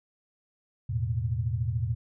sine chord, E suspended fourth, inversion none, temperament just, 82.41 / 109.88 / 123.61 Hz, E2 / A2 / B2, 0 / -2 / +2 cents, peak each -33 / -29 / -30 dBFS, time 0.89-1.95 s, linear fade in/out 10 ms, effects none

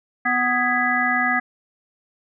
harmonic tone with a mistuned harmonic, 248.7 Hz, B3, 12 cents sharp, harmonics 1 / 3 / 5 / 7 / 8, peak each -27 / -24 / -25 / -22 / -23 dBFS, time 0.25-1.4 s, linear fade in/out 10 ms, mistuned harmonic 7, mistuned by -80 cents, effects none

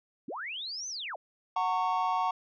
sine linear two-way sweep, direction up then down, 186.3 to 6272 to 497.3 Hz, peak -35 dBFS, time 0.28-1.16 s, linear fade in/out 5 ms, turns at 0.88 s
triangle chord, F# major, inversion none, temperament equal with one note detuned, 740 / 912.6 / 1108.7 Hz, F#5 / A#5 / C#6, 0 / -37 / 0 cents, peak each -29 dBFS, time 1.56-2.31 s, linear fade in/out 5 ms
effects resampled to 16000 Hz

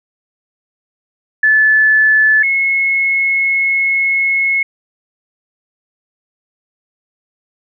sine tone pair in turn, 1736 / 2178 Hz, A6 / C#7, -24 / -31 cents, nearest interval major third, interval 393 cents, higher second, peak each -7 / -11 dBFS, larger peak first, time 1.43-2.43 / 2.43-4.63 s, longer second, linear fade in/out 5 ms, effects none

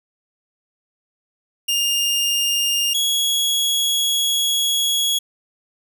sawtooth tone pair in turn, 2816 / 3338 Hz, F7 / G#7, +14 / +8 cents, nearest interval minor third, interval 294 cents, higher second, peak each -14 dBFS, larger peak neither, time 1.68-2.94 / 2.94-5.19 s, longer second, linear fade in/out 10 ms, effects none

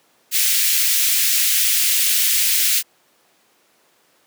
white high-pass noise, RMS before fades -17 dBFS, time 0.31-2.83 s, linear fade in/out 50 ms, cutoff 2000 Hz, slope 24 dB/octave, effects pink hiss -58 dBFS RMS until 4.26 s + high-pass 300 Hz 12 dB/octave

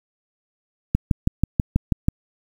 click train, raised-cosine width 5 ms, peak -4 dBFS, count 8, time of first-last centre 0.95-2.085 s, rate 6.17 Hz, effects 7-bit

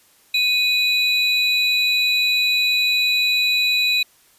triangle tone pair together, 2497 / 3943 Hz, D#7 / B7, +6 / -4 cents, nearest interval minor sixth, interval 790 cents, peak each -17 dBFS, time 0.34-4.03 s, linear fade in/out 5 ms, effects white hiss -55 dBFS RMS until 4.38 s + resampled to 32000 Hz

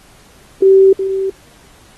sine tone with echo, 385.5 Hz, G4, 29 cents flat, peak -4 dBFS, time 0.62-0.93 s, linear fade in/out 5 ms, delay 370 ms, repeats 1, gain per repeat -10 dB, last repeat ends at 1.3 s, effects pink hiss -46 dBFS RMS until 1.97 s + AAC 32 kbps

